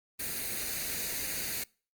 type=noise with comb filter; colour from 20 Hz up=white; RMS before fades=-35 dBFS; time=0.19-1.64 s; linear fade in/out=10 ms; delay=0.46 ms; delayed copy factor=+0.6; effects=noise-tail reverb RT60 0.4 s tail -25 dB re dry + Opus 32 kbps